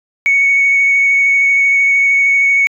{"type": "tone with vibrato", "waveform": "sine", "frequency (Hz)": 2224, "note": "C#7", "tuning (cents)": 5, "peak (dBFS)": -7, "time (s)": [0.26, 2.67], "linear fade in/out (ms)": 0, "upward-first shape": "sine", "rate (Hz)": 13, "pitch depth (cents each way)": 11, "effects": ["tanh soft clip ceiling -4 dBFS"]}